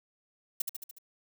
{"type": "noise with echo", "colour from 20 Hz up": "violet", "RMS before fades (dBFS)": -29, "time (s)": [0.6, 0.62], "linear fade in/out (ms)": 5, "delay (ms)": 73, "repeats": 5, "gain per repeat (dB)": -4, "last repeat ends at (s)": 0.985, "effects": []}